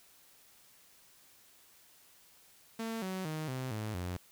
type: tone with pitch steps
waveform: sawtooth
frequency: 225.7 / 187.61 / 155.95 / 129.63 / 107.75 / 89.57 Hz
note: A3 / F#3 / D#3 / C3 / A2 / F2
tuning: +44 / +24 / +4 / -16 / -36 / +44 cents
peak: -32 dBFS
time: 2.79-4.17 s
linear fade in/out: 5 ms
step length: 230 ms
effects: white hiss -62 dBFS RMS until 4.31 s